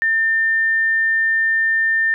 sine tone, 1800 Hz, A6, 39 cents sharp, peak -14 dBFS, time 0.02-2.14 s, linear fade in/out 0 ms, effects none

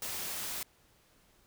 white noise, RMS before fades -38 dBFS, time 0.02-0.63 s, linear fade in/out 2 ms, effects pink hiss -66 dBFS RMS until 1.46 s

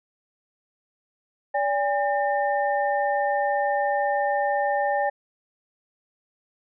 sine tone cluster, 576 / 810 / 1807 Hz, D5 / G#5 / A6, -34 / -43 / +46 cents, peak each -25 / -23 / -30 dBFS, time 1.54-5.1 s, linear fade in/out 10 ms, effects none

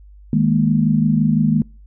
sine chord, D# suspended fourth, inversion none, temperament just, 155.56 / 207.4 / 233.3 Hz, D#3 / G#3 / A#3, 0 / -2 / +2 cents, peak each -17 dBFS, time 0.33-1.62 s, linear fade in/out 2 ms, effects noise-tail reverb RT60 0.4 s tail -26 dB re dry + added 50 Hz sine -40 dBFS peak until 1.86 s

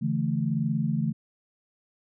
sine chord, D suspended second, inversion none, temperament equal with one note detuned, 143.4 / 164.81 / 220 Hz, D3 / E3 / A3, -41 / 0 / 0 cents, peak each -28 dBFS, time 0.01-1.13 s, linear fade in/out 20 ms, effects none

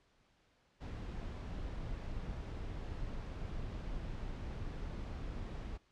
brown noise, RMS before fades -42 dBFS, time 0.8-5.78 s, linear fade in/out 20 ms, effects pink hiss -72 dBFS RMS until 5.91 s + low-pass 5000 Hz 12 dB/octave

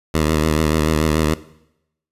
10% pulse tone with vibrato, 77.78 Hz, D#2, in tune, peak -7 dBFS, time 0.14-1.34 s, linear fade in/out 5 ms, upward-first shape sine, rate 6.9 Hz, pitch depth 52 cents each way, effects noise-tail reverb RT60 0.8 s tail -18 dB re dry + resampled to 32000 Hz

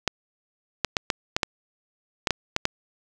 clicks, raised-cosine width 0.2 ms, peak -4 dBFS, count 10, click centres 0.077 / 0.847 / 0.968 / 1.102 / 1.365 / 1.432 / 2.272 / 2.307 / 2.564 / 2.654 s, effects none

